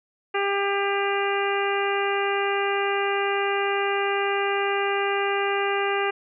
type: harmonic tone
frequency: 398.9 Hz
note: G4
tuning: 30 cents sharp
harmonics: 1 / 2 / 3 / 4 / 5 / 6 / 7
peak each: -25 / -28 / -30 / -31 / -32 / -33 / -33 dBFS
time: 0.34-6.11 s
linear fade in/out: 10 ms
effects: none